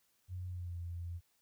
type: tone with pitch glide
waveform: sine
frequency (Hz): 90.9 to 86.1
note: F#2 to F2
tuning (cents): -30 to -24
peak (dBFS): -39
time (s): 0.28-1.21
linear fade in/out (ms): 50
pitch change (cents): -94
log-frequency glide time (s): 0.46-0.79
effects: white hiss -75 dBFS RMS until 1.41 s